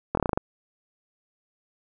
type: slowing click train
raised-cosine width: 1 ms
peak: -9 dBFS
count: 8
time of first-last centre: 0.15-0.375 s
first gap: 23 ms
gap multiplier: 1.11
effects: none